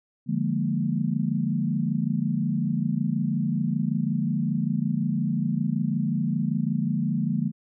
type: chord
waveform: sine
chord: Bb dominant seventh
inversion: first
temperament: equal with one note detuned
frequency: 148.11 / 174.61 / 207.7 / 233.1 Hz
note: D3 / F3 / Ab3 / Bb3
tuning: +15 / 0 / 0 / 0 cents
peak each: -28 dBFS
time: 0.26-7.52 s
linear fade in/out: 50 ms
effects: none